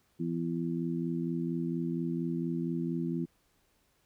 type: harmonic tone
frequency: 84.3 Hz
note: E2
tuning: 39 cents sharp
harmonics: 2 / 3 / 4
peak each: -33 / -35 / -36 dBFS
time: 0.19-3.26 s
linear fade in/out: 20 ms
effects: pink hiss -71 dBFS RMS until 4.05 s